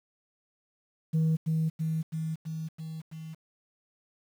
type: tone with echo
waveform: sine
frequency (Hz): 159.7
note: D#3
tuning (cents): +45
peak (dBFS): -20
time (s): 1.13-1.37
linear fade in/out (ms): 20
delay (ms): 330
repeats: 6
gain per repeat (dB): -3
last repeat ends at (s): 3.35
effects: tanh soft clip ceiling -21 dBFS + 9-bit